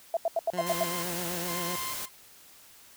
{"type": "tone bursts", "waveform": "sine", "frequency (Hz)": 668, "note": "E5", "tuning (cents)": 23, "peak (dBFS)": -23, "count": 7, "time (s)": [0.14, 0.835], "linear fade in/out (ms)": 2, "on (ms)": 29, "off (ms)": 82}
{"type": "tone with vibrato", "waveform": "15% pulse", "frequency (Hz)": 174.61, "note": "F3", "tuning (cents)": 0, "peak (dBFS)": -28, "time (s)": [0.53, 1.76], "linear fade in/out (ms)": 5, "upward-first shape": "sine", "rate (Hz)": 7.8, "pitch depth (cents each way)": 63}
{"type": "tone with tremolo", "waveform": "sawtooth", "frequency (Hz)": 1046.5, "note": "C6", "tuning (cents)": 0, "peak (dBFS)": -32, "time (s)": [0.57, 2.09], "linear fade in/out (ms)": 10, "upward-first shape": "square", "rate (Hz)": 1.1, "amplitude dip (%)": 75}
{"type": "noise", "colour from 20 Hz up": "white", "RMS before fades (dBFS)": -36, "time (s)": [0.66, 2.06], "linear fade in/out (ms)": 10}
{"effects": ["white hiss -54 dBFS RMS until 2.96 s"]}